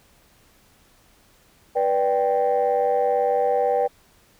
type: chord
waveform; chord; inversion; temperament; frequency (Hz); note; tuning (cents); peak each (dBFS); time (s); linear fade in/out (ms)
sine; G major; first; just; 490 / 588 / 784; B4 / D5 / G5; -14 / +2 / 0; -20 / -23 / -21; 1.75-3.88; 20
effects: tanh soft clip ceiling -12 dBFS + pink hiss -57 dBFS RMS until 4.39 s